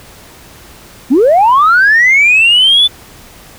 sine linear sweep, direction up, 226 to 3520 Hz, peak -3 dBFS, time 1.1-2.88 s, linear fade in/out 20 ms, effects tanh soft clip ceiling -1 dBFS + pink hiss -37 dBFS RMS until 3.58 s

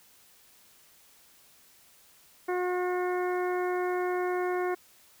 harmonic tone, 361 Hz, F#4, 43 cents flat, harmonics 1 / 2 / 3 / 4 / 5 / 6, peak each -28 / -34 / -38 / -40 / -42 / -44 dBFS, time 2.48-4.75 s, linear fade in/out 10 ms, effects white hiss -59 dBFS RMS until 5.2 s

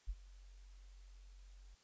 sine tone with ADSR envelope, 46.25 Hz, F#1, in tune, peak -35 dBFS, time 0.07-1.75 s, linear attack 26 ms, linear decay 44 ms, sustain -20 dB, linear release 7 ms, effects white hiss -70 dBFS RMS until 1.83 s + resampled to 16000 Hz

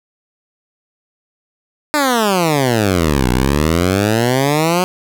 10% pulse exponential two-way sweep, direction down then up, 307 to 59.9 to 185.5 Hz, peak -4 dBFS, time 1.94-4.84 s, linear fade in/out 0 ms, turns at 3.29 s, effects none

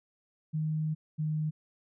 sine tone pair in turn, 155.56 / 154.31 Hz, D#3 / D#3, 0 / -14 cents, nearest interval unison, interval 14 cents, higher first, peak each -28 dBFS, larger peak neither, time 0.53-0.95 / 1.18-1.51 s, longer first, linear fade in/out 20 ms, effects none

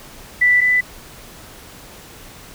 sine tone pair in turn, 1975.5 / 1991.5 Hz, B6 / B6, 0 / +14 cents, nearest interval unison, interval 14 cents, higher second, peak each -10 / -12 dBFS, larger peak first, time 0.41-0.61 / 0.61-0.81 s, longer neither, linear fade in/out 10 ms, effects pink hiss -40 dBFS RMS until 2.54 s

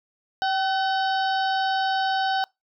harmonic tone with a mistuned harmonic, 757 Hz, F#5, 39 cents sharp, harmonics 1 / 2 / 4 / 5 / 6 / 7, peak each -22 / -28 / -34 / -36 / -38 / -39 dBFS, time 0.42-2.44 s, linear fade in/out 0 ms, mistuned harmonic 1, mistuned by +31 cents, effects noise-tail reverb RT60 0.2 s tail -26 dB re dry

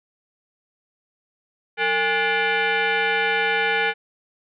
sine tone with frequency modulation, 453.5 Hz, A#4, 48 cents flat, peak -18 dBFS, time 1.77-3.94 s, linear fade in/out 50 ms, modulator 636 Hz, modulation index 3.7, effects none

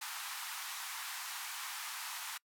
pink band-pass noise, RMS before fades -43 dBFS, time 0.01-2.38 s, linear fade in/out 10 ms, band 850 to 16000 Hz, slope 48 dB/octave, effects noise-tail reverb RT60 0.1 s tail -26 dB re dry

